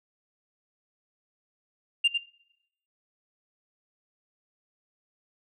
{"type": "tone with echo", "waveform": "sine", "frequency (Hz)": 2794, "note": "F7", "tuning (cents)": 0, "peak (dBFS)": -15, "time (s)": [2.04, 2.08], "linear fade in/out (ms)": 10, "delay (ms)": 100, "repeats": 1, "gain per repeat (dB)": -7, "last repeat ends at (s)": 2.18, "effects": ["noise-tail reverb RT60 0.8 s tail -22 dB re dry", "tanh soft clip ceiling -17 dBFS"]}